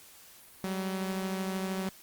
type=beating tone pair; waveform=sawtooth; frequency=189.1 / 202.1 Hz; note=F#3 / G#3; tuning=+38 / -47 cents; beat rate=13 Hz; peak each=-28 / -37 dBFS; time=0.64-1.89 s; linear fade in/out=0 ms; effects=white hiss -54 dBFS RMS until 2.02 s + Opus 48 kbps